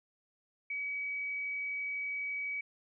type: tone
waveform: sine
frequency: 2273 Hz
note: C#7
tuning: 43 cents sharp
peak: -34 dBFS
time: 0.7-2.61 s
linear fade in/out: 5 ms
effects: none